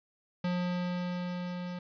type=tone with level ramp; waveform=square; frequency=178.4 Hz; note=F3; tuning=37 cents sharp; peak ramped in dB=-29 to -37 dBFS; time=0.44-1.79 s; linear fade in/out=5 ms; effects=resampled to 11025 Hz + 10-bit